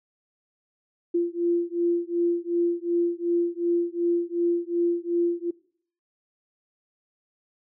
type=beating tone pair; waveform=sine; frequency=343.2 / 345.9 Hz; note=F4 / F4; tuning=-30 / -17 cents; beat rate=2.7 Hz; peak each=-25 dBFS; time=1.14-5.51 s; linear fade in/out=10 ms; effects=noise-tail reverb RT60 0.6 s tail -22 dB re dry